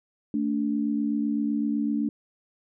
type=tone pair together; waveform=sine; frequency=221.2 / 289.1 Hz; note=A3 / D4; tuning=+9 / -27 cents; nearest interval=perfect fourth; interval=464 cents; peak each=-26 dBFS; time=0.34-2.09 s; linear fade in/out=2 ms; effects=none

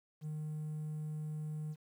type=tone; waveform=triangle; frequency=153.3 Hz; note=D#3; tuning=25 cents flat; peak=-35 dBFS; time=0.21-1.76 s; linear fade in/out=50 ms; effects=tanh soft clip ceiling -32 dBFS + 11-bit

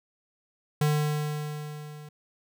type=tone with level ramp; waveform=square; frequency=150 Hz; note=D3; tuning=37 cents sharp; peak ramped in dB=-21 to -43 dBFS; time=0.81-2.09 s; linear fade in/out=5 ms; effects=none

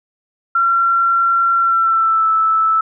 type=tone with pitch glide; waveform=sine; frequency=1365 to 1313.9 Hz; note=F6 to E6; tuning=-40 to -6 cents; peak=-11 dBFS; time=0.55-2.81 s; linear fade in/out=5 ms; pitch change=-66 cents; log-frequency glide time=1.57-2.29 s; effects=none

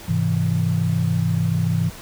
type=chord; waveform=sine; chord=Ab augmented; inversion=none; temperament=equal; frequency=103.83 / 130.81 / 164.81 Hz; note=Ab2 / C3 / E3; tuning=0 / 0 / 0 cents; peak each=-22 / -24 / -20 dBFS; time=0.08-1.9 s; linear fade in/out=10 ms; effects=pink hiss -39 dBFS RMS until 2.01 s

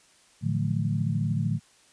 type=tone cluster; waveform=sine; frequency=110.8 / 146.9 / 166.8 / 180.1 / 216.7 Hz; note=A2 / D3 / E3 / F#3 / A3; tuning=+13 / +1 / +21 / -46 / -26 cents; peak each=-28 / -28 / -33 / -33 / -33 dBFS; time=0.41-1.6 s; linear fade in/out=50 ms; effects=white hiss -59 dBFS RMS until 1.92 s + resampled to 22050 Hz

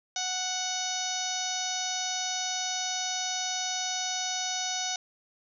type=harmonic tone; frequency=740 Hz; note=F#5; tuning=in tune; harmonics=1 / 2 / 3 / 4 / 5 / 6 / 7 / 8 / 9; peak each=-36 / -41 / -42 / -40 / -36 / -41 / -39 / -34 / -41 dBFS; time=0.16-4.96 s; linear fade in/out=2 ms; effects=none

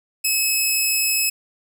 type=tone; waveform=10% pulse; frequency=2581 Hz; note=E7; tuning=37 cents flat; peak=-9 dBFS; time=0.24-1.3 s; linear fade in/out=10 ms; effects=none

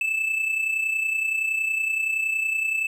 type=tone with amplitude modulation; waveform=triangle; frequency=2629 Hz; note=E7; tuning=5 cents flat; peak=-18 dBFS; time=0.01-2.87 s; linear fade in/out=2 ms; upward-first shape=sine; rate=30.7 Hz; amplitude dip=55%; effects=none

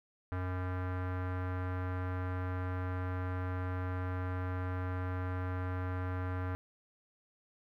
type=tone with low-pass filter; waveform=square; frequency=91.5 Hz; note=F#2; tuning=19 cents flat; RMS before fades=-36 dBFS; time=0.32-6.55 s; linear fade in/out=0 ms; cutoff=1500 Hz; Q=2.4; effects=12-bit

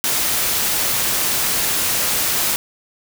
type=noise; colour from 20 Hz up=white; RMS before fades=-19 dBFS; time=0.04-2.56 s; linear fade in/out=0 ms; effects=none

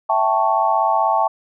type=chord; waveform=sine; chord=A dominant seventh; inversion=second; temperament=equal; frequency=659.3 / 784 / 880 / 1108.7 Hz; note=E5 / G5 / A5 / C#6; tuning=0 / 0 / 0 / 0 cents; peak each=-21 / -20 / -18 / -21 dBFS; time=0.09-1.28 s; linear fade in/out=10 ms; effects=none

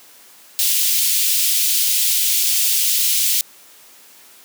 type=high-pass noise; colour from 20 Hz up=white; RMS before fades=-17 dBFS; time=0.59-3.41 s; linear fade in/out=0 ms; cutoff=2700 Hz; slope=24 dB/octave; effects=white hiss -46 dBFS RMS until 4.44 s + high-pass 200 Hz 12 dB/octave

